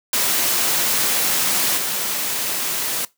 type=noise with level steps; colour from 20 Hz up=white; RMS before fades=-19 / -23 dBFS; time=0.13-3.05 s; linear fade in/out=2 ms; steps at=1.77 s; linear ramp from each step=10 ms; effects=noise-tail reverb RT60 0.2 s tail -20 dB re dry + high-pass 150 Hz 12 dB/octave